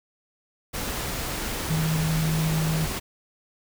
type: tone in noise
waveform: sine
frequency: 158.7 Hz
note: D#3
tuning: 35 cents sharp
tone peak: -22 dBFS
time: 1.69-2.86 s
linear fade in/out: 20 ms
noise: pink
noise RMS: -30 dBFS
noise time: 0.73-3 s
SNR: +5 dB
effects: none